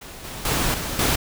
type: noise with level steps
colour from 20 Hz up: pink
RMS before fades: -39 / -34 / -22 / -28 / -20 dBFS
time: 0.01-1.16 s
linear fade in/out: 10 ms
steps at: 0.24 / 0.45 / 0.74 / 0.99 s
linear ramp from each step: 2 ms
effects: none